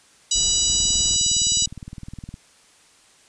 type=harmonic tone; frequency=979 Hz; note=B5; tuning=15 cents flat; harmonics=3 / 4 / 5 / 6 / 7 / 8; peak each=-28 / -23 / -28 / -25 / -25 / -23 dBFS; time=0.31-1.66 s; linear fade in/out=5 ms
type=noise; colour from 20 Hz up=brown; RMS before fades=-35 dBFS; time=0.35-1.16 s; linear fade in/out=10 ms
type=click train; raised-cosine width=5 ms; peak=-23 dBFS; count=33; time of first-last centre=0.7-2.341 s; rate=19.5 Hz
effects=white hiss -54 dBFS RMS until 3.28 s + resampled to 22050 Hz